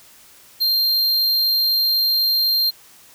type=tone; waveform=square; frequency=4184 Hz; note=C8; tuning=1 cent flat; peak=-16 dBFS; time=0.6-2.71 s; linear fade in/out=20 ms; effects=white hiss -48 dBFS RMS until 3.14 s